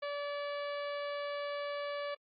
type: harmonic tone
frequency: 576 Hz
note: D5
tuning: 34 cents flat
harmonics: 1 / 2 / 3 / 4 / 5 / 6 / 7 / 8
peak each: -37 / -43 / -47 / -49 / -52 / -54 / -56 / -57 dBFS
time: 0.02-2.15 s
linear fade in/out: 10 ms
effects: AAC 32 kbps